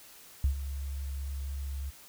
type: tone with ADSR envelope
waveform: sine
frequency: 69 Hz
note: C#2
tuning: 7 cents flat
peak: -21 dBFS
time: 0.44-1.91 s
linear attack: 3 ms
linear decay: 100 ms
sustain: -12 dB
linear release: 23 ms
effects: white hiss -53 dBFS RMS until 2.08 s